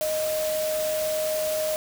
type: tone in noise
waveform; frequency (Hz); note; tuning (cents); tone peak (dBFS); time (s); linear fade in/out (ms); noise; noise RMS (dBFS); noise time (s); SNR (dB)
sine; 621; D#5; -3; -24; 0.01-1.76; 0; white; -33; 0.01-1.76; +6
effects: none